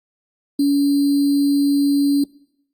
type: tone with sample-and-hold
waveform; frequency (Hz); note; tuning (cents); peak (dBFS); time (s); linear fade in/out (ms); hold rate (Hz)
sine; 283.1; C#4; +37; -13; 0.59-2.24; 5; 4410
effects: noise-tail reverb RT60 0.8 s tail -24 dB re dry + Opus 32 kbps